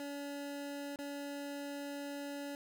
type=tone with dropouts; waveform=25% pulse; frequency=284.5 Hz; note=C#4; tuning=45 cents sharp; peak=-37 dBFS; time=0-2.55 s; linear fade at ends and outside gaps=1 ms; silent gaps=0.96-0.988 s; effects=none